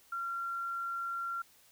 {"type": "tone", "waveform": "sine", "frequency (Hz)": 1374, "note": "F6", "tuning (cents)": -29, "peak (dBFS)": -34, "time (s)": [0.12, 1.42], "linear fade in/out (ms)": 5, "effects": ["white hiss -63 dBFS RMS until 1.71 s"]}